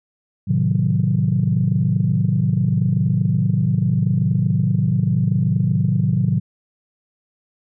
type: chord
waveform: sine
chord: A diminished seventh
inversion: none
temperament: equal with one note detuned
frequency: 110 / 130.81 / 155.56 / 183.61 Hz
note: A2 / C3 / Eb3 / Gb3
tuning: 0 / 0 / 0 / -13 cents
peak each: -20 dBFS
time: 0.47-6.4 s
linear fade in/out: 20 ms
effects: tanh soft clip ceiling -6 dBFS